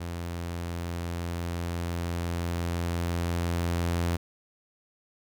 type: tone with level ramp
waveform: sawtooth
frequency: 85.8 Hz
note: F2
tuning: 30 cents flat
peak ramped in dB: -29 to -21 dBFS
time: 0-4.17 s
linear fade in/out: 10 ms
effects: none